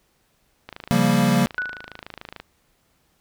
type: click train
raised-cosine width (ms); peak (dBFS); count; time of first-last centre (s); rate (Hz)
0.3; -19; 47; 0.69-2.4; 26.9
type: chord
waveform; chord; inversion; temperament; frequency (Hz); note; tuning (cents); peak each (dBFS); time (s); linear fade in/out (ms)
square; G half-diminished seventh; second; equal; 138.59 / 174.61 / 196 / 233.1; Db3 / F3 / G3 / Bb3; 0 / 0 / 0 / 0; -24 / -23 / -22 / -21; 0.91-1.46; 0
type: tone with exponential decay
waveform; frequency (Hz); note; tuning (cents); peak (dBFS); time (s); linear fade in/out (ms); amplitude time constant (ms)
sine; 1480; F#6; 0; -20; 1.58-2.01; 0; 93
effects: pink hiss -65 dBFS RMS until 3.2 s